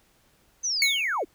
sine linear sweep, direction down, 6272 to 246.9 Hz, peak -24 dBFS, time 0.63-1.25 s, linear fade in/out 20 ms
square tone with exponential decay, 2217 Hz, C#7, in tune, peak -18 dBFS, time 0.82-1.24 s, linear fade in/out 1 ms, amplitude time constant 91 ms
effects pink hiss -63 dBFS RMS until 1.34 s

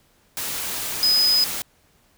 sine tone in noise, 5020 Hz, D#8, 15 cents sharp, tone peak -15 dBFS, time 1.03-1.44 s, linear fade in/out 0 ms, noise white, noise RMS -28 dBFS, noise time 0.37-1.62 s, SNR +10 dB, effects pink hiss -60 dBFS RMS until 2.17 s

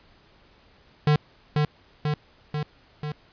square tone with echo, 150 Hz, D3, 37 cents sharp, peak -17 dBFS, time 1.07-1.16 s, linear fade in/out 2 ms, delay 490 ms, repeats 4, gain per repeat -3 dB, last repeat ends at 3.12 s, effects pink hiss -57 dBFS RMS until 3.32 s + resampled to 11025 Hz

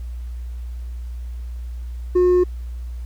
triangle tone with hard clipping, 360.3 Hz, F#4, 46 cents flat, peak -11 dBFS, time 2.15-2.44 s, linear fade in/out 10 ms, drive 1 dB, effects added 60 Hz sine -27 dBFS peak until 3.05 s + pink hiss -55 dBFS RMS until 3.05 s

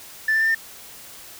sine tone with pitch steps, 1760 / 1775.3 / 1790.8 / 1806.3 Hz, A6 / A6 / A6 / A6, 0 / +15 / +30 / +45 cents, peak -15 dBFS, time 0.28-0.548 s, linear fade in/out 5 ms, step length 67 ms, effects tanh soft clip ceiling -14 dBFS + white hiss -42 dBFS RMS until 1.39 s

